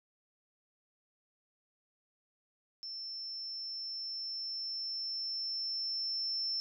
sine tone with level ramp, 5350 Hz, E8, 25 cents sharp, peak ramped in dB -40 to -32 dBFS, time 2.83-6.6 s, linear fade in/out 0 ms, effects none

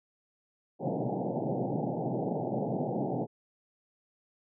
pink band-pass noise, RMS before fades -32 dBFS, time 0.79-3.27 s, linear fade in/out 50 ms, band 120 to 840 Hz, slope 96 dB/octave, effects none

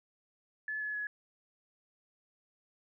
sine tone with pitch steps, 1723 / 1706.2 / 1689.5 Hz, A6 / G#6 / G#6, -37 / +46 / +29 cents, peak -34 dBFS, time 0.68-1.07 s, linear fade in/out 2 ms, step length 130 ms, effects none

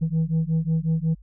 sine beating tone pair, 158.8 / 164.3 Hz, D#3 / E3, +36 / -5 cents, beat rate 5.5 Hz, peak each -21 dBFS, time 0.01-1.15 s, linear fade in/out 20 ms, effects tanh soft clip ceiling -17 dBFS + added 50 Hz sine -45 dBFS peak until 1.22 s

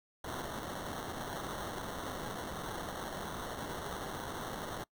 violet noise with sample-and-hold, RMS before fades -41 dBFS, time 0.24-4.84 s, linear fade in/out 5 ms, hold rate 2450 Hz, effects noise-tail reverb RT60 0.1 s tail -23 dB re dry

